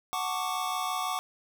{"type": "chord", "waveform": "square", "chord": "D major seventh", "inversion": "first", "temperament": "equal with one note detuned", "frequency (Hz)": [740, 883.6, 1108.7, 1174.7], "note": ["F#5", "A5", "C#6", "D6"], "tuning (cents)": [0, 7, 0, 0], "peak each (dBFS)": [-35, -39, -35, -35], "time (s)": [0.13, 1.19], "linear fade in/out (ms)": 0, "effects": []}